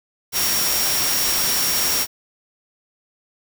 sine tone in noise, 5588 Hz, F8, in tune, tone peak -23 dBFS, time 0.32-2.07 s, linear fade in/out 50 ms, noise white, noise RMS -21 dBFS, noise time 0.32-2.07 s, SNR -5 dB, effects none

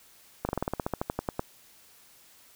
slowing click train, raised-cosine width 1 ms, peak -14 dBFS, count 15, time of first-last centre 0.45-1.394 s, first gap 39 ms, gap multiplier 1.08, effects white hiss -57 dBFS RMS until 2.55 s

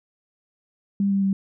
sine tone with pitch steps, 199 / 196.71 / 194.45 Hz, G3 / G3 / G3, +26 / +6 / -14 cents, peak -18 dBFS, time 1-1.33 s, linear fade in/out 2 ms, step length 110 ms, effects none

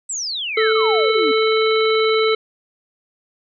sine exponential sweep, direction down, 8130 to 260 Hz, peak -22 dBFS, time 0.09-1.32 s, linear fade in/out 10 ms
harmonic tone, 439.5 Hz, A4, 2 cents flat, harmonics 1 / 3 / 5 / 7 / 9, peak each -15 / -22 / -24 / -28 / -25 dBFS, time 0.57-2.35 s, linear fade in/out 5 ms
effects none

